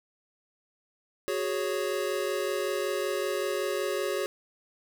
square chord, F# suspended second, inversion none, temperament equal, 370 / 415.3 / 554.4 Hz, F#4 / G#4 / C#5, 0 / 0 / 0 cents, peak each -33 dBFS, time 1.28-4.26 s, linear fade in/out 0 ms, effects none

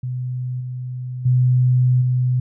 sine tone with level steps, 126 Hz, B2, 35 cents sharp, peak -22 / -25 / -12 / -15 dBFS, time 0.03-2.4 s, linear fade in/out 5 ms, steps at 0.6 / 1.25 / 2.01 s, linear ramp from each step 10 ms, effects none

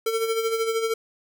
square tone with tremolo, 449.9 Hz, A4, 39 cents sharp, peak -21 dBFS, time 0.06-0.94 s, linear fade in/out 5 ms, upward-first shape sine, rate 13 Hz, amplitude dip 55%, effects none

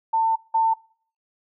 sine tone pair in turn, 897 / 897 Hz, A5 / A5, +33 / +33 cents, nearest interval unison, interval 0 cents, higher neither, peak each -17 / -16 dBFS, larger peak second, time 0.13-0.36 / 0.54-0.74 s, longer first, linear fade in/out 10 ms, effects noise-tail reverb RT60 0.5 s tail -23 dB re dry

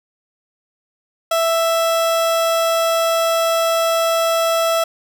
30% pulse tone, 661 Hz, E5, 5 cents sharp, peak -12 dBFS, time 1.31-4.84 s, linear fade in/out 5 ms, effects none

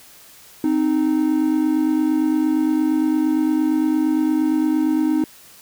triangle tone pair together, 261 / 309.7 Hz, C4 / D#4, -4 / -8 cents, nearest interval minor third, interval 296 cents, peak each -19 / -15 dBFS, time 0.64-5.24 s, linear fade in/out 2 ms, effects white hiss -46 dBFS RMS until 5.61 s

